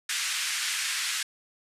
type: band-pass noise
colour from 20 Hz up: pink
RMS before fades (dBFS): -30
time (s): 0.09-1.23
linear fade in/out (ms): 5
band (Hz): 1600 to 10000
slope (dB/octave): 24
effects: resampled to 32000 Hz